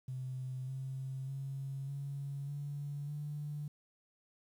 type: tone with pitch steps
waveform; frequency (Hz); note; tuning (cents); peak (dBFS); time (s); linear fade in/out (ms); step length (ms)
triangle; 129.3 / 132.78 / 136.36 / 140.03 / 143.8 / 147.67; C3 / C3 / C#3 / C#3 / D3 / D3; -20 / +26 / -28 / +18 / -36 / +10; -34; 0.08-3.68; 5; 600
effects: tanh soft clip ceiling -36 dBFS + 11-bit